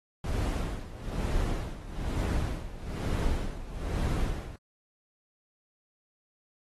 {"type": "noise with tremolo", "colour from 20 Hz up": "brown", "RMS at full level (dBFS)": -28, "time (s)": [0.24, 4.56], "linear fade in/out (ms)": 2, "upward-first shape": "sine", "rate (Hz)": 1.1, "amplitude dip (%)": 80, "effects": ["AAC 32 kbps"]}